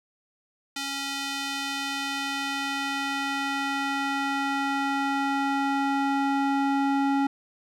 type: tone with band-pass filter sweep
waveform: square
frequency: 276.6 Hz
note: C#4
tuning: 4 cents flat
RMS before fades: -27 dBFS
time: 0.76-7.27 s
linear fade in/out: 5 ms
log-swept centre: 4300 to 630 Hz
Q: 0.79
effects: none